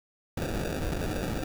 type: noise with sample-and-hold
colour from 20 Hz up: pink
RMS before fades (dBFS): -31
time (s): 0.37-1.44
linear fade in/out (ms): 5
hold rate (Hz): 1050
effects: none